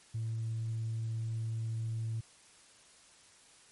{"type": "tone with tanh clipping", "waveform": "triangle", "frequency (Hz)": 112.7, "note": "A2", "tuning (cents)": 42, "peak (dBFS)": -33, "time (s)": [0.14, 2.21], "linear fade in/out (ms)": 10, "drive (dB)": 5, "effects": ["white hiss -60 dBFS RMS until 3.71 s", "MP3 48 kbps"]}